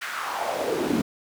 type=noise with high-pass filter sweep; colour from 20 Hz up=brown; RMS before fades=-27 dBFS; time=0.01-1.02 s; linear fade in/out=10 ms; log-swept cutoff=1800 to 230 Hz; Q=3.1; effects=none